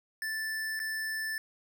square tone with dropouts, 1760 Hz, A6, in tune, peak -33 dBFS, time 0.22-1.38 s, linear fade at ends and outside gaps 1 ms, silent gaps 0.793-0.8 s, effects none

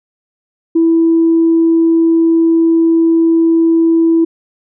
sine tone, 329.6 Hz, E4, in tune, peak -6 dBFS, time 0.75-4.25 s, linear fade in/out 10 ms, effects tanh soft clip ceiling -2 dBFS

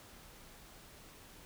silence, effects pink hiss -56 dBFS RMS until 1.45 s

